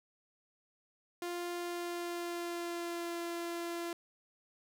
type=tone with pitch glide; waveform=sawtooth; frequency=349.2 to 341.6 Hz; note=F4 to F4; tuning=0 to -38 cents; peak=-33 dBFS; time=1.22-3.93 s; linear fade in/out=2 ms; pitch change=-38 cents; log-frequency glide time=1.54-3.18 s; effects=none